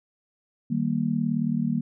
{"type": "chord", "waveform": "sine", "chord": "Eb major", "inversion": "none", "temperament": "just", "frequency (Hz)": [155.56, 194.45, 233.3], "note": ["Eb3", "G3", "Bb3"], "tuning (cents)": [0, -14, 2], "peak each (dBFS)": [-28, -28, -25], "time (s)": [0.7, 1.81], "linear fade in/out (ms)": 10, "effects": []}